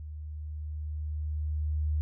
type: tone with level ramp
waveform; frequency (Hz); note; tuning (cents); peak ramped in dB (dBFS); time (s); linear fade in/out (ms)
sine; 76; D#2; -40; -38 to -25; 0-2.01; 0
effects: none